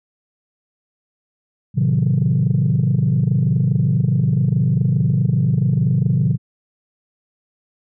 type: chord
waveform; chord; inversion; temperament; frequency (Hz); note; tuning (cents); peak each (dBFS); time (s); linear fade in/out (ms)
sine; A diminished seventh; none; equal with one note detuned; 110 / 130.81 / 155.56 / 182.87; A2 / C3 / Eb3 / Gb3; 0 / 0 / 0 / -20; -20 / -16 / -18 / -20; 1.74-6.38; 50
effects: tanh soft clip ceiling -8 dBFS